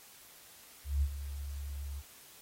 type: tone with ADSR envelope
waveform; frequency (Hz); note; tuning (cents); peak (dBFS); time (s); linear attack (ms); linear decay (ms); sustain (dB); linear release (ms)
sine; 70.6; C#2; +32; -25; 0.84-2.03; 180; 63; -12; 51
effects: white hiss -56 dBFS RMS until 2.41 s + AAC 48 kbps